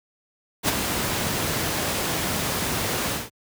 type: noise with ADSR envelope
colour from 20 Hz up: pink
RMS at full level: -18 dBFS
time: 0.63-3.3 s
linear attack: 55 ms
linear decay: 19 ms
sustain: -7 dB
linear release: 180 ms
effects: high-pass 80 Hz 12 dB/octave